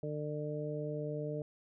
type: harmonic tone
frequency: 149.8 Hz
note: D3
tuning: 35 cents sharp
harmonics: 1 / 2 / 3 / 4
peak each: -39 / -44 / -40 / -42 dBFS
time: 0.03-1.42 s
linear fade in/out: 2 ms
effects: none